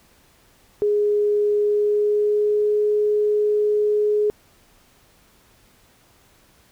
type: tone with pitch glide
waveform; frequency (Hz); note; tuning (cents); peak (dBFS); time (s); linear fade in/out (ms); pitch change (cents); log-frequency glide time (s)
sine; 415.3 to 419.6; G#4 to G#4; 0 to +18; -16; 0.82-4.3; 0; +18; 1.57-2.74
effects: pink hiss -56 dBFS RMS until 6.71 s